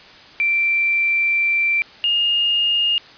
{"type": "tone pair in turn", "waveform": "sine", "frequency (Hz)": [2349, 2838], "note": ["D7", "F7"], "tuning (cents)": [0, 27], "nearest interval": "minor third", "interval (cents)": 327, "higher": "second", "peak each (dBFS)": -15, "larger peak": "neither", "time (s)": [[0.4, 1.82], [2.04, 2.98]], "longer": "first", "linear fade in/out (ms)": 0, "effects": ["white hiss -43 dBFS RMS until 3.17 s", "resampled to 11025 Hz"]}